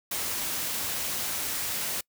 white noise, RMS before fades -31 dBFS, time 0.11-2.01 s, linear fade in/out 5 ms, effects noise-tail reverb RT60 0.1 s tail -26 dB re dry

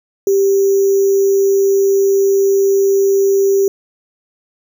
sine tone with sample-and-hold, 392 Hz, G4, in tune, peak -9 dBFS, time 0.27-3.68 s, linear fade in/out 2 ms, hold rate 6300 Hz, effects none

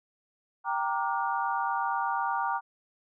sine chord, G minor seventh, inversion none, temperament equal with one note detuned, 784 / 932.3 / 1174.7 / 1429.6 Hz, G5 / Bb5 / D6 / F6, 0 / 0 / 0 / +40 cents, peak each -32 / -30 / -33 / -35 dBFS, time 0.64-2.61 s, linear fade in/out 50 ms, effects none

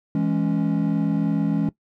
triangle chord, C# minor, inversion first, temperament equal, 164.81 / 207.7 / 277.2 Hz, E3 / G#3 / C#4, 0 / 0 / 0 cents, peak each -21 dBFS, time 0.15-1.69 s, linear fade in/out 2 ms, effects noise-tail reverb RT60 0.1 s tail -19 dB re dry + tanh soft clip ceiling -10 dBFS

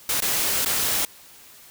white noise with dropouts, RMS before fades -23 dBFS, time 0.09-1.05 s, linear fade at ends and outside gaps 2 ms, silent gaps 0.204-0.221 / 0.649-0.659 s, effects white hiss -48 dBFS RMS until 1.7 s

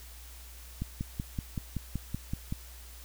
click train, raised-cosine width 5 ms, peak -20 dBFS, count 10, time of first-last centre 0.82-2.525 s, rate 5.28 Hz, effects added 60 Hz sine -47 dBFS peak until 3.04 s + white hiss -52 dBFS RMS until 3.04 s

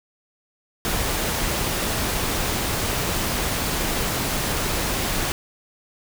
pink noise, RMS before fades -24 dBFS, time 0.85-5.32 s, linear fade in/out 0 ms, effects none

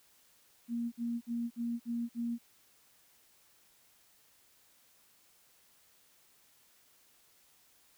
sine tone bursts, 235.2 Hz, A#3, 16 cents sharp, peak -32 dBFS, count 6, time 0.68-2.385 s, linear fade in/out 50 ms, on 240 ms, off 53 ms, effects white hiss -66 dBFS RMS until 7.97 s

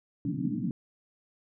white band-pass noise, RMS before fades -31 dBFS, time 0.25-0.71 s, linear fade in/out 2 ms, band 120 to 300 Hz, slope 96 dB/octave, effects none

